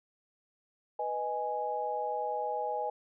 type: chord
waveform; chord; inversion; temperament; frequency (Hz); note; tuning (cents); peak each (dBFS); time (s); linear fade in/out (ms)
sine; G# minor; first; equal; 493.9 / 622.3 / 830.6; B4 / D#5 / G#5; 0 / 0 / 0; -37 / -37 / -33; 0.99-2.9; 5
effects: none